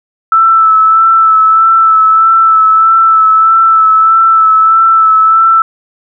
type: tone with vibrato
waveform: sine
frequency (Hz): 1318.5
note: E6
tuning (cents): 0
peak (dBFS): -3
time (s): 0.32-5.62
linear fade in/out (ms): 2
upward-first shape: sine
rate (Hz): 1.6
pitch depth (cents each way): 22
effects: none